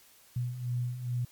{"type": "beating tone pair", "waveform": "sine", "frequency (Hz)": [121, 123.4], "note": ["B2", "B2"], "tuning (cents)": [-35, -1], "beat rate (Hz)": 2.4, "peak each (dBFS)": [-37, -31], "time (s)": [0.36, 1.25], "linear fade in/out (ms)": 5, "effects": ["white hiss -59 dBFS RMS until 1.31 s", "MP3 96 kbps"]}